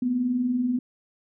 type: tone pair together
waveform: sine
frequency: 228.8 / 249.3 Hz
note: A#3 / B3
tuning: -32 / +16 cents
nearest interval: minor second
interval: 148 cents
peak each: -32 / -22 dBFS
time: 0.02-0.79 s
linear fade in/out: 5 ms
effects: none